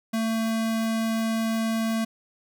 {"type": "tone", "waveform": "square", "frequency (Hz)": 224.3, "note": "A3", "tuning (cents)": 34, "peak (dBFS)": -24, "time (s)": [0.13, 2.05], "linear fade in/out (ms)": 10, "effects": []}